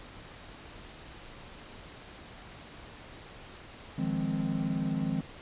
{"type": "chord", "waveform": "triangle", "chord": "F minor seventh", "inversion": "third", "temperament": "equal", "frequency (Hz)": [155.56, 174.61, 207.7, 261.6], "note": ["Eb3", "F3", "Ab3", "C4"], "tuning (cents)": [0, 0, 0, 0], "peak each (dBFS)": -32, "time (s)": [3.98, 5.21], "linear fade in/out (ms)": 5, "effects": ["pink hiss -48 dBFS RMS until 5.41 s", "resampled to 8000 Hz"]}